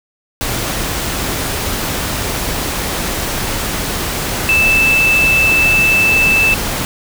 sine tone in noise, 2637 Hz, E7, in tune, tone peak -9 dBFS, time 4.49-6.54 s, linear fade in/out 0 ms, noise pink, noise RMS -19 dBFS, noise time 0.41-6.85 s, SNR +7 dB, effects none

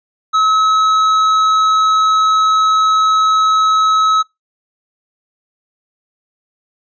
triangle tone with tanh clipping, 1288 Hz, E6, 41 cents flat, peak -11 dBFS, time 0.33-4.23 s, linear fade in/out 20 ms, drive 13 dB, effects noise-tail reverb RT60 0.2 s tail -24 dB re dry + resampled to 16000 Hz

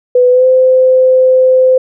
sine tone with pitch glide, 497.4 to 515.2 Hz, B4 to C5, +12 to -27 cents, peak -4 dBFS, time 0.15-1.78 s, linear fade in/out 5 ms, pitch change +61 cents, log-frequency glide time 0.3-0.46 s, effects none

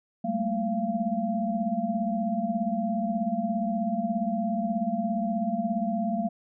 sine tone cluster, 193 / 211.1 / 227.9 / 687 Hz, G3 / G#3 / A#3 / F5, -27 / +29 / -39 / -29 cents, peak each -33 / -30 / -30 / -30 dBFS, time 0.24-6.29 s, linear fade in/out 10 ms, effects none

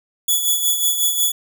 5% pulse tone with tremolo, 3416 Hz, G#7, 48 cents sharp, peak -6 dBFS, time 0.28-1.32 s, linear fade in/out 5 ms, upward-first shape sine, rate 5.5 Hz, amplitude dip 55%, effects none

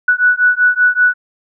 sine beating tone pair, 1475 / 1480.2 Hz, F#6 / F#6, -6 / 0 cents, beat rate 5.2 Hz, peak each -12 dBFS, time 0.08-1.14 s, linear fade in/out 5 ms, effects none

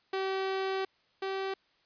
sawtooth tone pair in turn, 383.6 / 385.8 Hz, G4 / G4, -37 / -28 cents, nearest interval unison, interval 9 cents, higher second, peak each -26 / -28 dBFS, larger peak first, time 0.13-0.85 / 1.22-1.54 s, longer first, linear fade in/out 5 ms, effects white hiss -69 dBFS RMS until 1.85 s + resampled to 11025 Hz

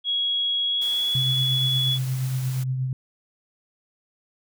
sine tone with pitch glide, 3322 to 3392 Hz, G#7 to G#7, 0 to +36 cents, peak -21 dBFS, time 0.04-1.99 s, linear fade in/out 50 ms, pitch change +36 cents, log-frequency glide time 0.65-1.21 s
white noise, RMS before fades -40 dBFS, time 0.81-2.64 s, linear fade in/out 10 ms
sine tone with tremolo, 129.8 Hz, C3, 13 cents flat, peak -21 dBFS, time 1.15-2.93 s, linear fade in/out 2 ms, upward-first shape triangle, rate 8.5 Hz, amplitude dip 40%
effects none

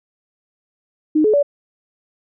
sine tone with pitch steps, 307.6 / 427.5 / 574 Hz, D#4 / A4 / D5, -20 / -50 / -40 cents, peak -11 dBFS, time 1.15-1.429 s, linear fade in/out 10 ms, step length 93 ms, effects none

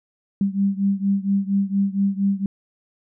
sine beating tone pair, 196 / 200.3 Hz, G3 / G3, 0 / +38 cents, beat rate 4.3 Hz, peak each -20 / -22 dBFS, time 0.41-2.46 s, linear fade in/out 2 ms, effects none

